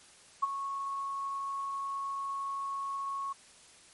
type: tone with ADSR envelope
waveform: sine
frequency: 1102 Hz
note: C#6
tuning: 11 cents flat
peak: -22 dBFS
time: 0.42-3.33 s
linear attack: 15 ms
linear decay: 22 ms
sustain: -11 dB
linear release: 8 ms
effects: white hiss -57 dBFS RMS until 3.93 s + MP3 48 kbps